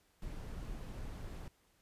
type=noise; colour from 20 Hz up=brown; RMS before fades=-44 dBFS; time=0.22-1.48 s; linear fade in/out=2 ms; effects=pink hiss -72 dBFS RMS until 1.81 s + resampled to 32000 Hz